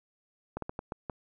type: slowing click train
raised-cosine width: 1 ms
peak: -21 dBFS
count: 6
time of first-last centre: 0.57-1.098 s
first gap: 53 ms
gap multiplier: 1.35
effects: none